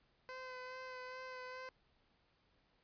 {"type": "tone with vibrato", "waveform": "15% pulse", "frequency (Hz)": 511, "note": "C5", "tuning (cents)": -41, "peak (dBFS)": -40, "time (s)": [0.29, 1.69], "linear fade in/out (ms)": 0, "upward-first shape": "sine", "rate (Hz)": 2.4, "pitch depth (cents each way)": 18, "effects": ["pink hiss -75 dBFS RMS until 2.83 s", "resampled to 11025 Hz"]}